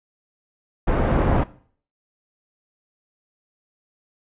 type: low-pass noise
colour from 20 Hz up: pink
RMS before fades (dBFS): -19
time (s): 0.87-1.44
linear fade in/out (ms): 10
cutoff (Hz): 980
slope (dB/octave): 12
effects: noise-tail reverb RT60 0.5 s tail -18 dB re dry + resampled to 8000 Hz